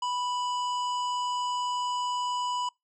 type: harmonic tone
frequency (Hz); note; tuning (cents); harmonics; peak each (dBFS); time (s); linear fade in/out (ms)
987.8; B5; 0; 1 / 3 / 5 / 7 / 8; -28 / -37 / -45 / -45 / -50; 0.02-2.69; 5
effects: noise-tail reverb RT60 0.2 s tail -26 dB re dry